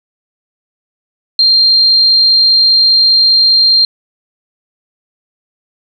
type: tone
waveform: sine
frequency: 4185 Hz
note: C8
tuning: in tune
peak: -5 dBFS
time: 1.39-3.85 s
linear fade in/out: 2 ms
effects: none